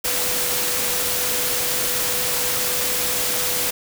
sine tone in noise, 493.9 Hz, B4, in tune, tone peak -32 dBFS, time 0.04-3.71 s, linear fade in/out 10 ms, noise white, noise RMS -22 dBFS, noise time 0.04-3.71 s, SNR -13 dB, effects none

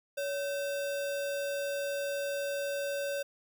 sine tone with sample-and-hold, 564 Hz, C#5, 30 cents sharp, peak -31 dBFS, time 0.17-3.23 s, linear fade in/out 10 ms, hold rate 2100 Hz, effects none

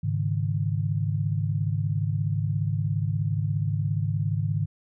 sine chord, Ab suspended fourth, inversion none, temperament equal, 103.83 / 138.59 / 155.56 Hz, Ab2 / Db3 / Eb3, 0 / 0 / 0 cents, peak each -26 / -29 / -28 dBFS, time 0.03-4.66 s, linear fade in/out 10 ms, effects none

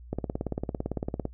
click train, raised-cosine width 2 ms, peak -16 dBFS, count 21, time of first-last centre 0.13-1.254 s, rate 17.8 Hz, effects noise-tail reverb RT60 0.1 s tail -22 dB re dry + added 60 Hz sine -44 dBFS peak until 1.33 s

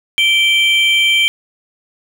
triangle tone pair together, 2337 / 3137 Hz, D7 / G7, -9 / +1 cents, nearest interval perfect fourth, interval 510 cents, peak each -11 dBFS, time 0.18-1.28 s, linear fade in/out 0 ms, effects 7-bit

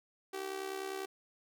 sawtooth tone with amplitude modulation, 385.2 Hz, G4, 30 cents flat, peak -31 dBFS, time 0.33-1.06 s, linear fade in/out 10 ms, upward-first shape sine, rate 70 Hz, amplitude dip 70%, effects none

